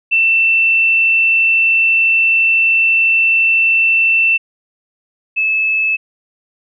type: tone pair in turn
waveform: sine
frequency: 2677 / 2607 Hz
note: E7 / E7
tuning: +26 / -20 cents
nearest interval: unison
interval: 46 cents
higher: first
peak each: -9 / -12 dBFS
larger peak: first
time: 0.11-4.38 / 5.36-5.97 s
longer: first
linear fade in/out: 20 ms
effects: none